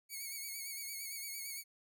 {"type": "tone with vibrato", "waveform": "5% pulse", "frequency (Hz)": 2224, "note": "C#7", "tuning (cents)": 5, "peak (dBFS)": -32, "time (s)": [0.09, 1.64], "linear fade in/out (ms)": 50, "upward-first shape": "sine", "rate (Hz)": 8.8, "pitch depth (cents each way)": 51, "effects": []}